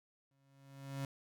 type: tone with exponential growth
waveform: 35% pulse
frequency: 137.3 Hz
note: C#3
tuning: 16 cents flat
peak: -35 dBFS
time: 0.31-1.05 s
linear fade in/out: 2 ms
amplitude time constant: 160 ms
effects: none